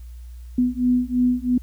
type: beating tone pair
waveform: sine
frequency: 246.9 / 249.9 Hz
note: B3 / B3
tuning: 0 / +21 cents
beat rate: 3 Hz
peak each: -20 / -20 dBFS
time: 0.58-1.58 s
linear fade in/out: 5 ms
effects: added 60 Hz sine -35 dBFS peak until 1.62 s + white hiss -59 dBFS RMS until 1.62 s